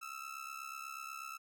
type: ring-modulated tone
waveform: 30% pulse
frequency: 1318.5 Hz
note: E6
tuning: in tune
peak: -38 dBFS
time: 0.01-1.38 s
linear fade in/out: 20 ms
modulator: 34.1 Hz
effects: none